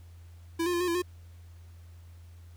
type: tone with pitch steps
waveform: square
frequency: 332.6 / 354.9 / 345.7 / 359.9 / 339.1 / 358.6 Hz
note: E4 / F4 / F4 / F#4 / E4 / F4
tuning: +16 / +28 / -18 / -48 / +49 / +46 cents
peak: -27 dBFS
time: 0.59-1.022 s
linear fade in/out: 10 ms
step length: 72 ms
effects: added 85 Hz sine -47 dBFS peak until 2.56 s + pink hiss -64 dBFS RMS until 2.56 s